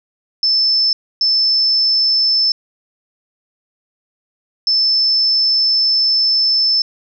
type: tone bursts at uneven times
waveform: sine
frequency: 5274 Hz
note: E8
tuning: in tune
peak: -11 dBFS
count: 3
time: 0.43-0.93 / 1.21-2.52 / 4.67-6.82 s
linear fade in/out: 2 ms
effects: none